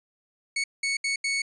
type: tone bursts at uneven times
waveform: sawtooth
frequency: 2217 Hz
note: C#7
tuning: in tune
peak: -21 dBFS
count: 4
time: 0.56-0.64 / 0.83-0.97 / 1.04-1.16 / 1.24-1.42 s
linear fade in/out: 5 ms
effects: resampled to 22050 Hz